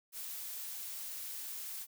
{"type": "noise", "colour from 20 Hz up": "blue", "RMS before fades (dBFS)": -43, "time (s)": [0.12, 1.87], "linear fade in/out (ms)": 50, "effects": []}